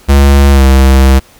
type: tone with pitch glide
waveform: square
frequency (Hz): 69.6 to 66.65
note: C#2 to C2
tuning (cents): +8 to +33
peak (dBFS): -3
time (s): 0.08-1.2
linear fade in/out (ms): 20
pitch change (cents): -75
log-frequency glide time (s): 0.52-0.63
effects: pink hiss -41 dBFS RMS until 1.39 s